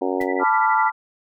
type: harmonic tone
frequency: 92.5 Hz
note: F#2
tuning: in tune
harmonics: 3 / 4 / 5 / 6 / 7 / 8 / 9 / 10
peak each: -26 / -25 / -27 / -29 / -35 / -30 / -35 / -34 dBFS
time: 0.01-0.44 s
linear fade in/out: 10 ms
type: tone with tremolo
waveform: sine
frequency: 1975.5 Hz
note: B6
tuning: in tune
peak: -26 dBFS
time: 0.2-0.9 s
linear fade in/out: 5 ms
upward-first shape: sine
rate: 12 Hz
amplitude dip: 95%
type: noise with exponential decay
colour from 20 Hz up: pink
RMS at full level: -36 dBFS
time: 0.21-0.3 s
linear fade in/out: 0 ms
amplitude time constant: 18 ms
type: chord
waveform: sine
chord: B half-diminished seventh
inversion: third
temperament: equal with one note detuned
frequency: 880 / 987.8 / 1174.7 / 1383.3 Hz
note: A5 / B5 / D6 / F6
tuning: 0 / 0 / 0 / -17 cents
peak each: -18 / -23 / -24 / -21 dBFS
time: 0.39-0.92 s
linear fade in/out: 50 ms
effects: none